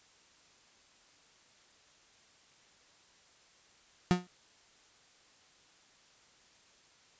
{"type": "tone with exponential decay", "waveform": "35% pulse", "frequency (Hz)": 179.4, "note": "F3", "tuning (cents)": 47, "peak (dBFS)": -18, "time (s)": [4.11, 4.27], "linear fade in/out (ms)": 0, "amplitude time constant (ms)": 34, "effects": ["white hiss -63 dBFS RMS until 7.19 s", "resampled to 16000 Hz"]}